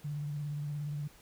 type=tone with vibrato; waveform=sine; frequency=146.83 Hz; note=D3; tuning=in tune; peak=-34 dBFS; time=0.04-1.08 s; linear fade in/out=10 ms; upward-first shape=triangle; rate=17 Hz; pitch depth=43 cents each way; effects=pink hiss -59 dBFS RMS until 1.21 s